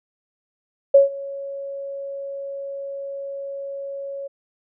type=tone with ADSR envelope; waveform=sine; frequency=554.4 Hz; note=C#5; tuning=in tune; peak=-6 dBFS; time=0.94-4.28 s; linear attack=8 ms; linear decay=140 ms; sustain=-22 dB; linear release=15 ms; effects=none